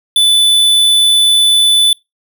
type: tone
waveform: square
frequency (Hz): 3492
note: A7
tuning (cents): -14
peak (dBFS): -7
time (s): 0.16-1.93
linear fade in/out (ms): 2
effects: noise-tail reverb RT60 0.2 s tail -25 dB re dry